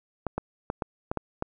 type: clicks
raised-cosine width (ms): 1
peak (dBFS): -14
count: 7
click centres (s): 0.267 / 0.38 / 0.701 / 0.822 / 1.115 / 1.173 / 1.424
effects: none